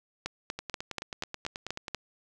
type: two click trains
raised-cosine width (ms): 0.2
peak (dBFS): -15 / -19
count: 8 / 13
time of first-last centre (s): 0.26-1.947 / 0.59-1.882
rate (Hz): 4.15 / 9.29
effects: none